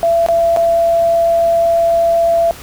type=tone with dropouts; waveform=sine; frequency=673 Hz; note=E5; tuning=36 cents sharp; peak=-9 dBFS; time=0.03-2.51 s; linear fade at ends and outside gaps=0 ms; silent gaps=0.263-0.286 / 0.563-0.571 s; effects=added 60 Hz sine -39 dBFS peak until 2.62 s + pink hiss -34 dBFS RMS until 2.62 s